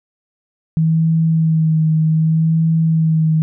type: tone with vibrato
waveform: sine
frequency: 160 Hz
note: D#3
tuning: 49 cents sharp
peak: -11 dBFS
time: 0.77-3.42 s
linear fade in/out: 0 ms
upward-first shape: sine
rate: 0.65 Hz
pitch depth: 25 cents each way
effects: none